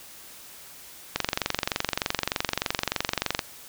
click train, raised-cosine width 0.2 ms, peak -6 dBFS, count 53, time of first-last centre 1.16-3.392 s, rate 23.3 Hz, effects white hiss -46 dBFS RMS until 3.68 s

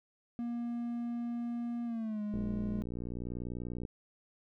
triangle tone with pitch glide, 237.1 to 208.8 Hz, A#3 to G#3, +30 to +10 cents, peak -32 dBFS, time 0.39-2.82 s, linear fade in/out 0 ms, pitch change -220 cents, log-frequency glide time 1.85-2.22 s
click train, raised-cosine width 3 ms, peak -27 dBFS, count 92, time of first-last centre 2.34-3.852 s, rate 60.2 Hz
effects none

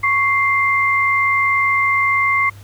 sine tone pair together, 1108.7 / 2093 Hz, C#6 / C7, 0 / 0 cents, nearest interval major seventh, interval 1100 cents, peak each -17 / -15 dBFS, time 0.03-2.5 s, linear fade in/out 10 ms, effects added 100 Hz sine -38 dBFS peak until 2.63 s + pink hiss -47 dBFS RMS until 2.63 s

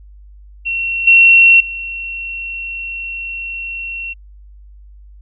sine tone with level steps, 2724 Hz, F7, 44 cents flat, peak -16 / -4 / -22 dBFS, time 0.65-4.14 s, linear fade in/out 20 ms, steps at 1.07 / 1.6 s, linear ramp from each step 5 ms, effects added 50 Hz sine -37 dBFS peak until 5.21 s

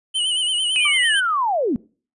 square tone with vibrato, 2993 Hz, F#7, 19 cents sharp, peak -19 dBFS, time 0.14-1.21 s, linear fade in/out 20 ms, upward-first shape sine, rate 8.9 Hz, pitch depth 69 cents each way
sine linear sweep, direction down, 2572 to 208 Hz, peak -17 dBFS, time 0.76-1.76 s, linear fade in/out 0 ms
sine tone with exponential decay, 1183 Hz, D6, 12 cents sharp, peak -22 dBFS, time 0.85-1.03 s, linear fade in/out 5 ms, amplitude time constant 38 ms
effects noise-tail reverb RT60 0.4 s tail -23 dB re dry + resampled to 24000 Hz

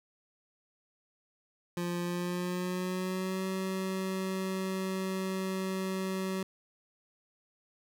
25% pulse tone with pitch glide, 174.61 to 189.32 Hz, F3 to F#3, 0 to +40 cents, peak -28 dBFS, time 1.77-6.43 s, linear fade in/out 2 ms, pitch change +140 cents, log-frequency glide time 2.02-3.45 s, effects none

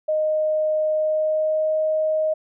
sine tone with pitch glide, 619 to 624.7 Hz, D#5 to D#5, -9 to +7 cents, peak -18 dBFS, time 0.08-2.34 s, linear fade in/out 10 ms, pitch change +16 cents, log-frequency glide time 0.92-1.77 s, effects none

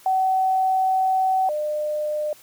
sine tone pair in turn, 757 / 602.7 Hz, F#5 / D5, +39 / +45 cents, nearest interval major third, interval 394 cents, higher first, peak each -17 / -22 dBFS, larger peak first, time 0.06-1.49 / 1.49-2.33 s, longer first, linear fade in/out 2 ms, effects white hiss -50 dBFS RMS until 2.42 s

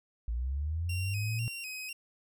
sine linear sweep, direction up, 55 to 119.3 Hz, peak -30 dBFS, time 0.28-1.48 s, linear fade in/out 0 ms
sawtooth tone with vibrato, 2637 Hz, E7, in tune, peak -35 dBFS, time 0.89-1.93 s, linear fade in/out 5 ms, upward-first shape square, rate 2 Hz, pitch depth 76 cents each way
effects none

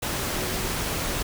sine tone in noise, 370 Hz, F#4, in tune, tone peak -36 dBFS, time 0.32-0.69 s, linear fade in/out 10 ms, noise pink, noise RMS -28 dBFS, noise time 0.02-1.23 s, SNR -11 dB, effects none

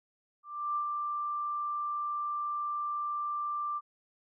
sine tone with ADSR envelope, 1181 Hz, D6, 9 cents sharp, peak -28 dBFS, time 0.43-3.81 s, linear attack 330 ms, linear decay 85 ms, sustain -3 dB, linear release 40 ms, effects none

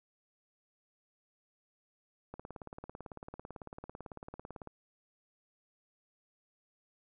click train, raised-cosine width 1 ms, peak -30 dBFS, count 43, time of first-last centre 2.34-4.673 s, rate 18 Hz, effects none

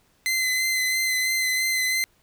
sawtooth tone with vibrato, 2050 Hz, C7, 36 cents flat, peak -18 dBFS, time 0.26-2.04 s, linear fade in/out 0 ms, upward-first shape sine, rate 3 Hz, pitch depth 20 cents each way, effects pink hiss -63 dBFS RMS until 2.22 s

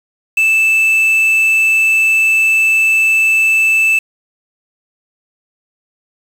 triangle tone with quantisation, 2637 Hz, E7, in tune, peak -7 dBFS, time 0.37-3.99 s, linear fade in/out 5 ms, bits 5, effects none

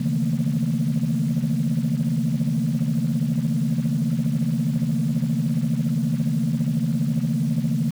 sine tone cluster, 136.4 / 153.8 / 166.2 / 220.4 / 234.9 Hz, C#3 / D#3 / E3 / A3 / A#3, -28 / -20 / +15 / +3 / +13 cents, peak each -25 dBFS, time 0-7.91 s, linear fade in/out 10 ms, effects tanh soft clip ceiling -13 dBFS + 7-bit

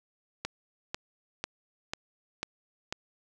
click train, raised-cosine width 0.2 ms, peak -15 dBFS, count 6, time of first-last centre 0.45-2.925 s, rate 2.02 Hz, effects none

